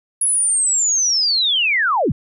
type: linear sweep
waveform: sine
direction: down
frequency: 10548 to 78.9 Hz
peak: -14 dBFS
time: 0.21-2.12 s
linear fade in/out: 5 ms
effects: none